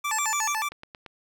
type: tone with vibrato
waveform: 25% pulse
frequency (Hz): 1012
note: B5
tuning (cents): +42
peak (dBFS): -22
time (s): 0.04-0.69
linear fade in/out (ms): 10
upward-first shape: square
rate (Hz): 6.9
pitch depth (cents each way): 250
type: exponential sweep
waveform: sine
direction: down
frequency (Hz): 7760 to 6400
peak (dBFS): -28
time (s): 0.11-0.53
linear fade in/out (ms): 10
type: click train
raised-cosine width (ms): 0.3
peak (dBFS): -25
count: 4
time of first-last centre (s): 0.72-1.062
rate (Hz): 8.76
effects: none